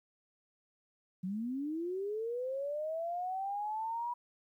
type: linear sweep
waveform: sine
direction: up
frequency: 176.8 to 973 Hz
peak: -34 dBFS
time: 1.23-4.14 s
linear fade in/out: 10 ms
effects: 12-bit